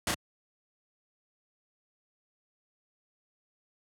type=noise with echo; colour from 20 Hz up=pink; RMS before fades=-28 dBFS; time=0.07-0.11 s; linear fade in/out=2 ms; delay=34 ms; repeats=1; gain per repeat=-2 dB; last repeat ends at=0.144 s; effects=high-pass 100 Hz 12 dB/octave + low-pass 11000 Hz 12 dB/octave